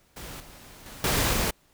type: noise with level steps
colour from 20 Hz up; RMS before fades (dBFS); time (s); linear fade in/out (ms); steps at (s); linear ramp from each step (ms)
pink; -40 / -48 / -43 / -24 / -26; 0.16-1.51; 10; 0.4 / 0.86 / 1.04 / 1.33; 2
effects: pink hiss -63 dBFS RMS until 1.73 s